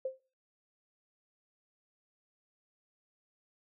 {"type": "tone with exponential decay", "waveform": "sine", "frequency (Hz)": 524, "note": "C5", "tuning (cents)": 2, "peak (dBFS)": -29, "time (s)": [0.05, 0.2], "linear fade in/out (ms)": 5, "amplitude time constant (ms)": 31, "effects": ["noise-tail reverb RT60 0.4 s tail -26 dB re dry"]}